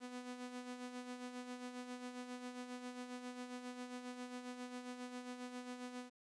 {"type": "tone with tremolo", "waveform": "sawtooth", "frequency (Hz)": 248.6, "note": "B3", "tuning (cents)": 12, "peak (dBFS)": -40, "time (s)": [0, 6.1], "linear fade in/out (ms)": 50, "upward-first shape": "sine", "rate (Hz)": 7.4, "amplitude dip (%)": 55, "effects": ["resampled to 22050 Hz", "12-bit"]}